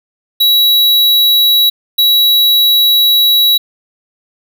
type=tone pair in turn; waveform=square; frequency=3900 / 3900 Hz; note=B7 / B7; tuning=-23 / -23 cents; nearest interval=unison; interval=0 cents; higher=neither; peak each=-7 dBFS; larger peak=neither; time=0.4-1.7 / 1.98-3.58 s; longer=second; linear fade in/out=10 ms; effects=none